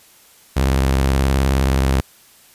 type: tone with vibrato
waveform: sawtooth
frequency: 66.9 Hz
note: C2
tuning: 39 cents sharp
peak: -10 dBFS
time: 0.56-2.01 s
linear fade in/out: 10 ms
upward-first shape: triangle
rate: 19 Hz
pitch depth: 170 cents each way
effects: white hiss -49 dBFS RMS until 2.54 s + resampled to 32000 Hz